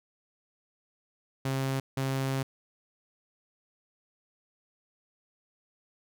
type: tone bursts at uneven times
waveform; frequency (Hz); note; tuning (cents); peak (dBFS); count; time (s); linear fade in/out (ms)
sawtooth; 134.2; C3; +44; -24; 2; 1.45-1.8 / 1.97-2.43; 5
effects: none